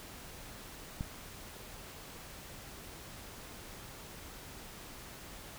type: click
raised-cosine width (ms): 5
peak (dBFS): -23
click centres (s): 1.009
effects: pink hiss -49 dBFS RMS until 5.58 s